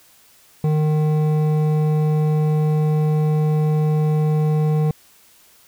triangle tone with hard clipping, 153.3 Hz, D#3, 25 cents flat, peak -17 dBFS, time 0.64-4.91 s, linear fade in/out 2 ms, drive 14 dB, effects white hiss -52 dBFS RMS until 5.67 s

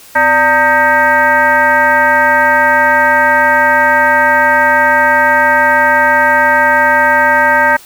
sine tone with frequency modulation, 1244.5 Hz, D#6, in tune, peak -6 dBFS, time 0.15-7.77 s, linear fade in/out 10 ms, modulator 329 Hz, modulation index 2, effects white hiss -38 dBFS RMS until 7.85 s

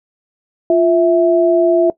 sine tone pair together, 348.1 / 657.1 Hz, F4 / E5, -6 / -6 cents, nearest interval major seventh, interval 1100 cents, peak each -11 dBFS, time 0.7-1.9 s, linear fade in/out 2 ms, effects noise-tail reverb RT60 0.1 s tail -19 dB re dry

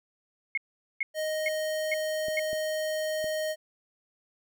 sine tone bursts, 2164 Hz, C#7, 42 cents flat, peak -25 dBFS, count 5, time 0.55-2.395 s, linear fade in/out 2 ms, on 25 ms, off 430 ms
square tone, 622.3 Hz, D#5, in tune, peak -29 dBFS, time 1.14-3.56 s, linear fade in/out 50 ms
clicks, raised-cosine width 2 ms, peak -29 dBFS, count 3, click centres 2.284 / 2.531 / 3.243 s
effects none

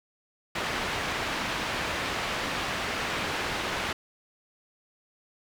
white low-pass noise, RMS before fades -31 dBFS, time 0.55-3.93 s, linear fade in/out 5 ms, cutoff 2500 Hz, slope 12 dB/octave, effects none

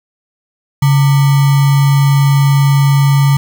sine tone with sample-and-hold, 139.7 Hz, C#3, 14 cents sharp, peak -6 dBFS, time 0.82-3.37 s, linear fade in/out 5 ms, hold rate 1050 Hz, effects none

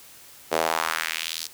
sawtooth tone with high-pass filter sweep, 81 Hz, E2, 30 cents flat, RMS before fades -27 dBFS, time 0.51-1.48 s, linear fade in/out 20 ms, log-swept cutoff 480 to 5200 Hz, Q 1.8, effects white hiss -48 dBFS RMS until 1.53 s

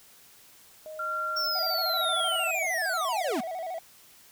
sine tone with pitch glide, 622.3 to 631.7 Hz, D#5 to D#5, 0 to +26 cents, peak -38 dBFS, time 0.86-2.65 s, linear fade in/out 0 ms, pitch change +26 cents, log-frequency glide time 1.62-2.27 s
sine tone with tremolo, 1377 Hz, F6, 25 cents flat, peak -28 dBFS, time 0.99-2.51 s, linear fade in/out 5 ms, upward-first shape sine, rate 1.1 Hz, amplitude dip 45%
square linear sweep, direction down, 5530 to 199.5 Hz, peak -28 dBFS, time 1.36-3.41 s, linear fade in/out 10 ms
triangle tone with vibrato, 696 Hz, F5, 6 cents flat, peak -30 dBFS, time 1.55-3.79 s, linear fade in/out 5 ms, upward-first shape square, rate 13 Hz, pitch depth 110 cents each way
effects white hiss -55 dBFS RMS until 4.31 s

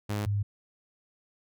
sawtooth / sine tone pair in turn, 103.83 / 101.93 Hz, G#2 / G#2, 0 / -32 cents, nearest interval unison, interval 32 cents, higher first, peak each -25 / -25 dBFS, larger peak neither, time 0.09-0.26 / 0.26-0.43 s, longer neither, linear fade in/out 10 ms, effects none

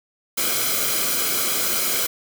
white noise with comb filter, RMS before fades -22 dBFS, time 0.37-2.07 s, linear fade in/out 10 ms, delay 1.1 ms, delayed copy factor -0.7, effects none

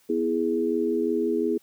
sine chord, E major, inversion second, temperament equal, 246.9 / 329.6 / 415.3 Hz, B3 / E4 / G#4, 0 / 0 / 0 cents, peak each -28 / -26 / -25 dBFS, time 0.09-1.58 s, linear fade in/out 10 ms, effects white hiss -61 dBFS RMS until 1.62 s + high-pass 80 Hz 12 dB/octave

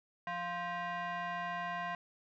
sine tone with frequency modulation, 174.61 Hz, F3, in tune, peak -34 dBFS, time 0.27-1.95 s, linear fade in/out 2 ms, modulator 873 Hz, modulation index 2, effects tanh soft clip ceiling -33 dBFS

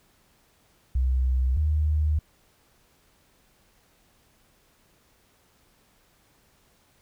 sine tone pair in turn, 64.1 / 76.23 Hz, C2 / D#2, -35 / -35 cents, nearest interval minor third, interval 300 cents, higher second, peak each -20 dBFS, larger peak neither, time 0.95-1.57 / 1.57-2.19 s, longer neither, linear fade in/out 5 ms, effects pink hiss -63 dBFS RMS until 7.01 s

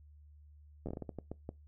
slowing click train, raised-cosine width 2 ms, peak -27 dBFS, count 11, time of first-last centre 0.86-1.491 s, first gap 11 ms, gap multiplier 1.36, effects noise-tail reverb RT60 0.2 s tail -22 dB re dry + added 74 Hz sine -55 dBFS peak until 1.67 s

